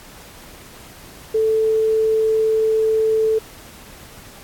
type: tone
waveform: sine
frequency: 440 Hz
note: A4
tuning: in tune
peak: -14 dBFS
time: 1.34-3.39 s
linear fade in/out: 10 ms
effects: pink hiss -42 dBFS RMS until 4.43 s + AAC 64 kbps